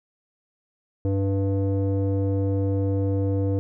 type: tone with low-pass filter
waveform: square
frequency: 98 Hz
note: G2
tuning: in tune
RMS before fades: -23 dBFS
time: 1.05-3.59 s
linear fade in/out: 0 ms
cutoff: 440 Hz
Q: 3.1
effects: none